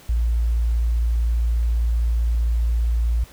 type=tone; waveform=sine; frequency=57.6 Hz; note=A#1; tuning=20 cents flat; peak=-16 dBFS; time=0.09-3.24 s; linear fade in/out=5 ms; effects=tanh soft clip ceiling -12 dBFS + pink hiss -47 dBFS RMS until 3.32 s